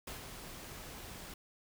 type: noise with ADSR envelope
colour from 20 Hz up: pink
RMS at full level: -43 dBFS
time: 0.07-1.34 s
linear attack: 5 ms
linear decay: 130 ms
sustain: -5 dB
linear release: 4 ms
effects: none